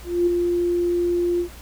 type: tone with ADSR envelope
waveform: sine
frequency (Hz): 349.2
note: F4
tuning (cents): 0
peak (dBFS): -14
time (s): 0.04-1.49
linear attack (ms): 230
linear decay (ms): 9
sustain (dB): -4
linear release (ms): 96
effects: added 60 Hz sine -39 dBFS peak until 1.61 s + pink hiss -44 dBFS RMS until 1.61 s